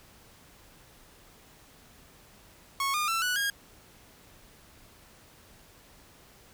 sawtooth tone with pitch steps, 1100 / 1213.5 / 1338.7 / 1476.8 / 1629.2 Hz, C#6 / D#6 / E6 / F#6 / G#6, -14 / -44 / +26 / -4 / -34 cents, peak -23 dBFS, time 2.8-3.5 s, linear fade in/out 2 ms, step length 140 ms, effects pink hiss -56 dBFS RMS until 6.53 s

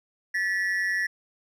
triangle ring-modulated tone, 1842 Hz, A#6, 21 cents flat, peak -19 dBFS, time 0.34-1.07 s, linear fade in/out 10 ms, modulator 94.5 Hz, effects none

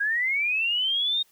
sine linear sweep, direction up, 1606 to 3729 Hz, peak -22 dBFS, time 0-1.23 s, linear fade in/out 10 ms, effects white hiss -62 dBFS RMS until 1.31 s

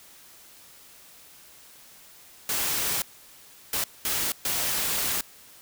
white noise bursts at uneven times, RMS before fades -27 dBFS, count 4, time 2.49-3.02 / 3.73-3.84 / 4.05-4.32 / 4.45-5.21 s, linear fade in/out 2 ms, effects white hiss -51 dBFS RMS until 5.61 s

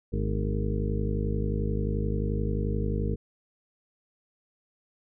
harmonic tone with a mistuned harmonic, 51.4 Hz, G#1, 17 cents flat, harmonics 1 / 2 / 3 / 4 / 5 / 6 / 7 / 8 / 9, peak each -29 / -31 / -34 / -34 / -44 / -39 / -46 / -37 / -37 dBFS, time 0.12-3.16 s, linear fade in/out 20 ms, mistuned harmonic 4, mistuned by +75 cents, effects none

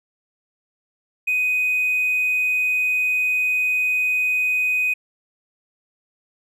triangle tone with hard clipping, 2500 Hz, D#7, 8 cents sharp, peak -18 dBFS, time 1.27-4.94 s, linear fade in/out 10 ms, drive 4 dB, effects none

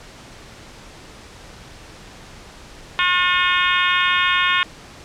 harmonic tone with a mistuned harmonic, 359.3 Hz, F4, 49 cents sharp, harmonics 3 / 4 / 5 / 6 / 7 / 8 / 9 / 10, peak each -21 / -22 / -23 / -24 / -24 / -25 / -26 / -26 dBFS, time 2.99-4.63 s, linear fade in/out 0 ms, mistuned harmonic 6, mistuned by +16 cents, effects pink hiss -41 dBFS RMS until 5.04 s + low-pass 7000 Hz 12 dB/octave

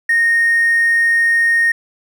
triangle tone with hard clipping, 1853 Hz, A#6, 11 cents flat, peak -11 dBFS, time 0.09-1.72 s, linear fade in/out 5 ms, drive 4 dB, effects none

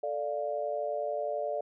sine chord, D minor, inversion second, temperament equal, 440 / 587.3 / 698.5 Hz, A4 / D5 / F5, 0 / 0 / 0 cents, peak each -37 / -32 / -36 dBFS, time 0.03-1.61 s, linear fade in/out 5 ms, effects none

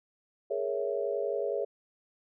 sine chord, A# half-diminished seventh, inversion third, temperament equal, 415.3 / 466.2 / 554.4 / 659.3 Hz, G#4 / A#4 / C#5 / E5, 0 / 0 / 0 / 0 cents, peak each -33 / -35 / -33 / -37 dBFS, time 0.5-1.65 s, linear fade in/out 10 ms, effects none

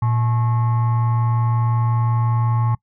sine tone with frequency modulation, 115.7 Hz, A#2, 13 cents flat, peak -14 dBFS, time 0.02-2.75 s, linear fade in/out 5 ms, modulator 973 Hz, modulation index 0.39, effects noise-tail reverb RT60 0.1 s tail -25 dB re dry + tanh soft clip ceiling -11 dBFS

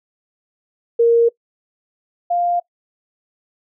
sine tone pair in turn, 466.2 / 699.9 Hz, A#4 / F5, 0 / +4 cents, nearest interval perfect fifth, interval 704 cents, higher second, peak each -9 / -15 dBFS, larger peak first, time 0.99-1.29 / 2.3-2.6 s, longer neither, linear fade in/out 10 ms, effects noise-tail reverb RT60 0.1 s tail -22 dB re dry

